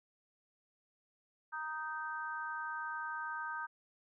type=harmonic tone; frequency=311.1 Hz; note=D#4; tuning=in tune; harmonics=3 / 4 / 5; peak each=-43 / -43 / -41 dBFS; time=1.52-3.67 s; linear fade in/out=20 ms; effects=none